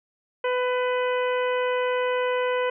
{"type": "harmonic tone", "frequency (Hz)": 499.8, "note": "B4", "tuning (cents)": 21, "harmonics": [1, 2, 3, 4, 5, 6], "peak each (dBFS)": [-23, -29, -33, -35, -37, -39], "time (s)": [0.44, 2.7], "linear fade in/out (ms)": 5, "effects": []}